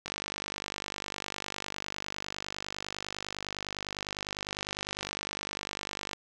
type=click train; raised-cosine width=0.2 ms; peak=-17 dBFS; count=304; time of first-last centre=0.06-6.132 s; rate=49.9 Hz; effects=none